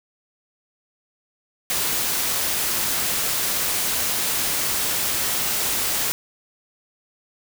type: noise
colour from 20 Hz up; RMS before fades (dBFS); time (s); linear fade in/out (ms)
white; -23; 1.7-6.12; 0
effects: none